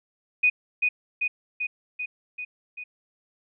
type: tone with echo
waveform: sine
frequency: 2483 Hz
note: D#7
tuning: 4 cents flat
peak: -16 dBFS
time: 0.43-0.5 s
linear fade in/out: 10 ms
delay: 390 ms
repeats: 6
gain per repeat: -3 dB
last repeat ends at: 2.84 s
effects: none